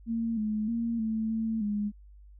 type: tone with pitch steps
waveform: sine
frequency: 228.8 / 213.8 / 231.7 / 220.7 / 223.2 / 207.1 Hz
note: A#3 / A3 / A#3 / A3 / A3 / G#3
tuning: -32 / -49 / -10 / +5 / +25 / -5 cents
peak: -27 dBFS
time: 0.06-1.92 s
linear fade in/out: 50 ms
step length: 310 ms
effects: added 50 Hz sine -49 dBFS peak until 2.39 s

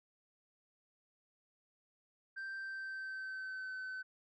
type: tone with pitch glide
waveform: sine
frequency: 1568 to 1521.6 Hz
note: G6 to F#6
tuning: 0 to +48 cents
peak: -38 dBFS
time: 2.36-4.03 s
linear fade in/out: 20 ms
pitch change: -52 cents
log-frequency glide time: 2.58-3.73 s
effects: tanh soft clip ceiling -40 dBFS

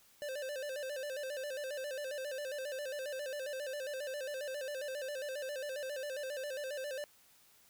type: tone with vibrato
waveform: square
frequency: 554.4 Hz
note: C#5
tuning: in tune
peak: -39 dBFS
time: 0.22-7.04 s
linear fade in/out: 0 ms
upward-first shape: square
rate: 7.4 Hz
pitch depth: 100 cents each way
effects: white hiss -65 dBFS RMS until 7.69 s

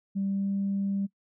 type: tone with pitch glide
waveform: sine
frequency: 196 to 197.59 Hz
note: G3 to G3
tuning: 0 to +14 cents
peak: -25 dBFS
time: 0.15-1.07 s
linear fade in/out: 20 ms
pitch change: +14 cents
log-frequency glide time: 0.26-0.49 s
effects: noise-tail reverb RT60 0.1 s tail -23 dB re dry + tanh soft clip ceiling -21 dBFS

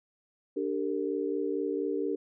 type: chord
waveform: sine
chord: G minor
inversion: second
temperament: equal with one note detuned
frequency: 293.7 / 392 / 456.3 Hz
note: D4 / G4 / Bb4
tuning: 0 / 0 / -37 cents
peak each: -33 / -32 / -33 dBFS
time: 0.56-2.16 s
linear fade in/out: 10 ms
effects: none

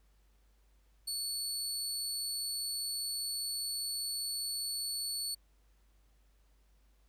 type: tone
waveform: 25% pulse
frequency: 4435 Hz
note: C#8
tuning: in tune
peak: -30 dBFS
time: 1.07-5.35 s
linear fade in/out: 10 ms
effects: added 50 Hz sine -64 dBFS peak until 7.08 s + pink hiss -75 dBFS RMS until 7.08 s

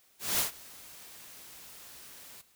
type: noise with ADSR envelope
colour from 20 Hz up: white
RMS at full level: -27 dBFS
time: 0.19-2.42 s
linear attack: 200 ms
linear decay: 120 ms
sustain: -23 dB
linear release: 14 ms
effects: white hiss -65 dBFS RMS until 2.55 s

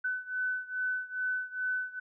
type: beating tone pair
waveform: sine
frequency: 1505 / 1507.4 Hz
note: F#6 / F#6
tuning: +29 / +32 cents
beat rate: 2.4 Hz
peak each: -33 / -35 dBFS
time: 0.04-2 s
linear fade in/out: 10 ms
effects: none

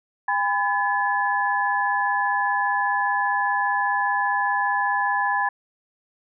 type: tone cluster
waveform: sine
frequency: 811 / 1004 / 1716 Hz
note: G#5 / B5 / A6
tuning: -41 / +28 / -44 cents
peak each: -24 dBFS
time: 0.28-5.49 s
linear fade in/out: 5 ms
effects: none

